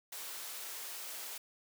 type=high-pass noise; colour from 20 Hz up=white; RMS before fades=-44 dBFS; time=0.12-1.38 s; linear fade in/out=5 ms; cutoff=450 Hz; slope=12 dB/octave; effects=none